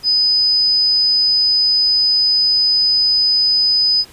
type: tone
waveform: sine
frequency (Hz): 5000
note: D#8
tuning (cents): +8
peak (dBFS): -11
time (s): 0.03-4.05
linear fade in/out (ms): 50
effects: pink hiss -43 dBFS RMS until 4.12 s + resampled to 32000 Hz